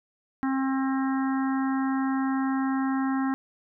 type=harmonic tone; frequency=266.9 Hz; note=C4; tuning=35 cents sharp; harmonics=1 / 3 / 4 / 5 / 6 / 7; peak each=-24 / -34 / -36 / -38 / -40 / -41 dBFS; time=0.43-3.34 s; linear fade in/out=0 ms; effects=none